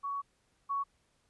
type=tone pair in turn; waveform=sine; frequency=1121 / 1115.8 Hz; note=C#6 / C#6; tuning=+19 / +11 cents; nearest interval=unison; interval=8 cents; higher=first; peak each=-33 / -30 dBFS; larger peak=second; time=0.03-0.22 / 0.69-0.84 s; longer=first; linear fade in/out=20 ms; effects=pink hiss -73 dBFS RMS until 1.29 s + resampled to 24000 Hz